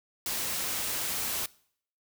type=noise; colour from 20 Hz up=white; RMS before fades=-32 dBFS; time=0.26-1.46 s; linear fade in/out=2 ms; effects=noise-tail reverb RT60 0.6 s tail -22 dB re dry